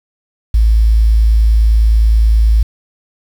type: tone with quantisation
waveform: sine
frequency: 54.8 Hz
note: A1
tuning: 6 cents flat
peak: -6 dBFS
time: 0.54-2.63 s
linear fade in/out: 5 ms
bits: 6
effects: none